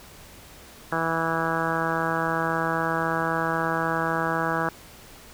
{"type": "harmonic tone", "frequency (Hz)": 163.8, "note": "E3", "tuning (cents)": -11, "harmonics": [1, 2, 3, 4, 5, 6, 7, 8, 9, 10], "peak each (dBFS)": [-32, -32, -32, -32, -32, -32, -32, -32, -32, -32], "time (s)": [0.92, 4.69], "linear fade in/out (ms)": 2, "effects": ["pink hiss -47 dBFS RMS until 5.33 s"]}